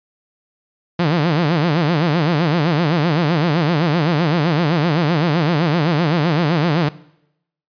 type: tone with vibrato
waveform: sawtooth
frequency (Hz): 160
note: D#3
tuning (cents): +49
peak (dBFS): -10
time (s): 0.99-6.89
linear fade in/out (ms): 5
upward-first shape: sine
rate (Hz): 7.8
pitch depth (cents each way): 190
effects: noise-tail reverb RT60 0.8 s tail -20 dB re dry + resampled to 11025 Hz